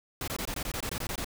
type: noise bursts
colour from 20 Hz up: pink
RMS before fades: -34 dBFS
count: 12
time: 0.21-1.245 s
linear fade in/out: 2 ms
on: 67 ms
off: 21 ms
effects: none